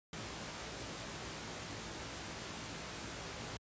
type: noise with comb filter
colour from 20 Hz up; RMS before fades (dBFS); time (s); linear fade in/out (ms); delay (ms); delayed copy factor
pink; -44; 0.13-3.57; 2; 18; +0.6
effects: high-pass 80 Hz 12 dB/octave + resampled to 16000 Hz